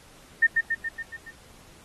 sine tone with echo, 1819 Hz, A#6, 43 cents flat, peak -14 dBFS, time 0.42-0.47 s, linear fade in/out 10 ms, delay 140 ms, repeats 6, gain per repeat -4 dB, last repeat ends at 1.31 s, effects pink hiss -53 dBFS RMS until 1.84 s + AAC 32 kbps

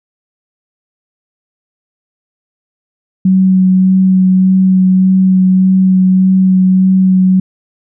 sine tone with vibrato, 187.3 Hz, F#3, 21 cents sharp, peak -5 dBFS, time 3.25-7.4 s, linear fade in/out 5 ms, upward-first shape sine, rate 1.7 Hz, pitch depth 12 cents each way, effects none

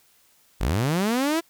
sawtooth linear sweep, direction up, 40.07 to 340 Hz, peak -17 dBFS, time 0.6-1.41 s, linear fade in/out 20 ms, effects white hiss -60 dBFS RMS until 1.49 s

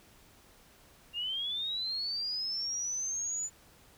sine linear sweep, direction up, 2773 to 7040 Hz, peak -32 dBFS, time 1.13-3.5 s, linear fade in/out 50 ms, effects pink hiss -60 dBFS RMS until 3.97 s

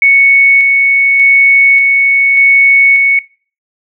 sine tone with tremolo, 2217 Hz, C#7, in tune, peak -3 dBFS, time 0.02-3.19 s, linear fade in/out 2 ms, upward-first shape square, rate 0.85 Hz, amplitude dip 25%, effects noise-tail reverb RT60 0.4 s tail -22 dB re dry

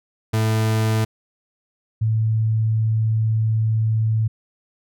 40% pulse / sine tone pair in turn, 110 / 110.55 Hz, A2 / A2, 0 / +9 cents, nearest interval unison, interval 9 cents, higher second, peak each -16 dBFS, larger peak neither, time 0.33-1.05 / 2.01-4.28 s, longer second, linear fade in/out 10 ms, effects none

